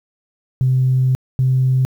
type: tone pair in turn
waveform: sine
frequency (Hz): 129.4 / 129.98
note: C3 / C3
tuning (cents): -19 / -11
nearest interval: unison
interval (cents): 8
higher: second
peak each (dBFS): -11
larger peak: neither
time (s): 0.61-1.15 / 1.39-1.85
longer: first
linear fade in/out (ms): 0
effects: tanh soft clip ceiling -7 dBFS + 8-bit